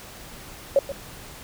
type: tone with echo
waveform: sine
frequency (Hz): 554.4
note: C#5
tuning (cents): 0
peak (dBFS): -13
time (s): 0.76-0.79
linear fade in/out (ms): 2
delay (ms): 130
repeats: 1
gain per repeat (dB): -14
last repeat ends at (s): 0.92
effects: pink hiss -42 dBFS RMS until 1.43 s